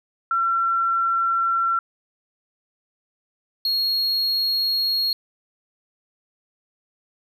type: tone pair in turn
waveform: sine / triangle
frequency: 1356 / 4296 Hz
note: E6 / C8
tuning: +49 / +45 cents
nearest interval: octave + minor sixth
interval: 1996 cents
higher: second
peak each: -18 dBFS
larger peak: neither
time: 0.31-1.79 / 3.65-5.13 s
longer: neither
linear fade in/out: 2 ms
effects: none